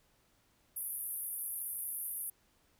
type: band-pass noise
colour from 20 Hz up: pink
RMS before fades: -40 dBFS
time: 0.76-2.3 s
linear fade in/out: 5 ms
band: 9800 to 14000 Hz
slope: 96 dB/octave
effects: pink hiss -71 dBFS RMS until 2.79 s